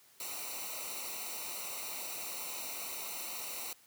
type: noise with comb filter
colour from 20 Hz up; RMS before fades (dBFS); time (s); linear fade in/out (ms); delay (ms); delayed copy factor
white; -41; 0.2-3.73; 2; 0.6; -0.85
effects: white hiss -63 dBFS RMS until 3.86 s + high-pass 80 Hz 12 dB/octave